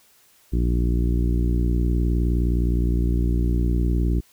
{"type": "harmonic tone", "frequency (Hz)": 59.5, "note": "A#1", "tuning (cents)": 36, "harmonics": [1, 2, 3, 4, 5, 6, 7], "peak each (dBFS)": [-19, -27, -28, -33, -30, -33, -42], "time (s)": [0.52, 4.21], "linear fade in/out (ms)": 20, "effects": ["white hiss -57 dBFS RMS until 4.32 s"]}